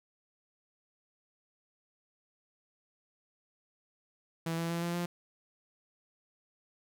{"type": "tone with pitch steps", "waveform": "sawtooth", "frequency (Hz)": [164.81, 167.11, 169.44, 171.81, 174.21], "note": ["E3", "E3", "E3", "F3", "F3"], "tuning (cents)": [0, 24, 48, -28, -4], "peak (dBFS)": -28, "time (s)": [4.46, 5.06], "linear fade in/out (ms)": 5, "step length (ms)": 120, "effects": []}